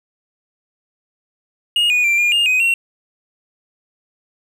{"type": "tone with pitch steps", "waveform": "triangle", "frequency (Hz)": [2861, 2463, 2360, 2418, 2825, 2509, 2732], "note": ["F7", "D#7", "D7", "D7", "F7", "D#7", "F7"], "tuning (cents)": [41, -18, 8, 50, 19, 14, -39], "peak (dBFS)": -11, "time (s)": [1.76, 2.74], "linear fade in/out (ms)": 2, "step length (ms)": 140, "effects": []}